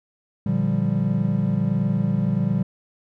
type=chord; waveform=triangle; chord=G minor seventh; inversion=first; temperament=equal; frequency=116.54 / 146.83 / 174.61 / 196 Hz; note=Bb2 / D3 / F3 / G3; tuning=0 / 0 / 0 / 0 cents; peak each=-24 / -23 / -23 / -21 dBFS; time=0.46-2.63 s; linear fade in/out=5 ms; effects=none